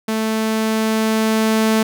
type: tone with level ramp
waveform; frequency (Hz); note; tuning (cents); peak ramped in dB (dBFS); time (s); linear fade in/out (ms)
sawtooth; 220; A3; 0; -14 to -9; 0.08-1.83; 5
effects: none